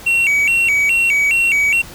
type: tone with vibrato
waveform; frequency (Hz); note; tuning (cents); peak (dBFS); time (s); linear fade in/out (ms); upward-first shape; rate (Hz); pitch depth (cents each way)
triangle; 2489; D#7; 0; -10; 0.06-1.82; 10; square; 2.4; 160
effects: pink hiss -36 dBFS RMS until 1.94 s